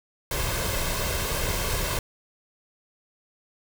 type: noise with comb filter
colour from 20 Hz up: pink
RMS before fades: -27 dBFS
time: 0.31-1.99 s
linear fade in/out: 2 ms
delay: 1.9 ms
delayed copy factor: +0.55
effects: none